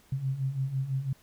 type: beating tone pair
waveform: sine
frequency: 130 / 136 Hz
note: C3 / C#3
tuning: -11 / -33 cents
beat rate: 6 Hz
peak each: -34 / -29 dBFS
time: 0.12-1.13 s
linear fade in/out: 5 ms
effects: pink hiss -61 dBFS RMS until 1.22 s